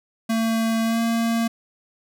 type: tone with pitch glide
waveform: square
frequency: 225.6 to 229.5 Hz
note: A3 to A#3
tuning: +44 to -27 cents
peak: -20 dBFS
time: 0.29-1.48 s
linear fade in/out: 10 ms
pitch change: +29 cents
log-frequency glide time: 0.85-1 s
effects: none